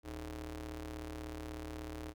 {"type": "ring-modulated tone", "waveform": "sawtooth", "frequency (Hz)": 116.54, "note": "A#2", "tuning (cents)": 0, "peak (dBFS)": -35, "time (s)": [0.03, 2.14], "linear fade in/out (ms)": 50, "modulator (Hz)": 193, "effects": []}